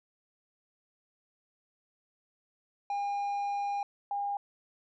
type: tone pair in turn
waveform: triangle / sine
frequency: 808 / 808 Hz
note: G#5 / G#5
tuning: -48 / -48 cents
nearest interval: unison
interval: 0 cents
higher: neither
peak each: -28 / -30 dBFS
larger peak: first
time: 2.9-3.83 / 4.11-4.37 s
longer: first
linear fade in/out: 2 ms
effects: resampled to 16000 Hz